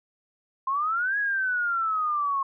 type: exponential two-way sweep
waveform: sine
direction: up then down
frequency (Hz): 1046.5 to 1678 to 1080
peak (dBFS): -23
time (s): 0.67-2.43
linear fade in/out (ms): 5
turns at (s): 1.18
effects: none